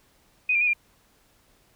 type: tone with pitch steps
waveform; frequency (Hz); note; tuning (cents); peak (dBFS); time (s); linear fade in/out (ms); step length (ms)
sine; 2495 / 2382 / 2474 / 2394; D#7 / D7 / D#7 / D7; +4 / +24 / -10 / +33; -19; 0.49-0.734; 5; 61
effects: pink hiss -62 dBFS RMS until 1.75 s